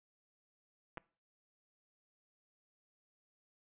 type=clicks; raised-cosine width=0.5 ms; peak=-29 dBFS; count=2; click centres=0.973 / 0.979 s; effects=noise-tail reverb RT60 0.4 s tail -23 dB re dry + resampled to 8000 Hz